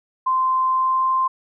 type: tone with pitch glide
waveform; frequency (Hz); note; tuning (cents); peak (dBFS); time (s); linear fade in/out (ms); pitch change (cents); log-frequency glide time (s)
sine; 1039 to 1045.6; C6 to C6; -12 to -1; -16; 0.26-1.28; 10; +11; 0.66-1.06
effects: none